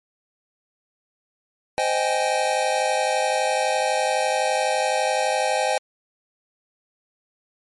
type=chord; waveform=square; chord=Ab major seventh; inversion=first; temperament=just; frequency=519.1 / 623 / 778.7 / 830.6 Hz; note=C5 / Eb5 / G5 / Ab5; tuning=-14 / +2 / -12 / 0 cents; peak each=-26 dBFS; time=1.78-5.78 s; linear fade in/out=0 ms; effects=MP3 48 kbps